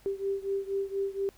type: beating tone pair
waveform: sine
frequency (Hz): 391.7 / 395.9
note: G4 / G4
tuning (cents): -1 / +17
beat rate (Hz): 4.2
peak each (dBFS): -31 / -33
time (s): 0.06-1.29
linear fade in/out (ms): 0
effects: added 50 Hz sine -61 dBFS peak until 1.37 s + pink hiss -60 dBFS RMS until 1.37 s